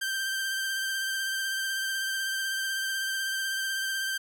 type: tone with vibrato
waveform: sawtooth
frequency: 1568 Hz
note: G6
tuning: in tune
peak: -25 dBFS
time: 0.01-4.18 s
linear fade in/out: 10 ms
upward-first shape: triangle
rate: 16 Hz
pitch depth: 25 cents each way
effects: none